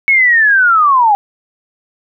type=linear sweep; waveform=sine; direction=down; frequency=2216 to 790 Hz; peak=-6 dBFS; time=0.08-1.15 s; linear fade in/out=0 ms; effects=none